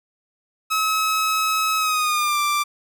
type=tone with pitch glide; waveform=sawtooth; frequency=1285 to 1178.4 Hz; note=E6 to D6; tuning=-45 to +6 cents; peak=-15 dBFS; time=0.7-2.64 s; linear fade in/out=20 ms; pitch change=-149 cents; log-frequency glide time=1.77-2.39 s; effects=none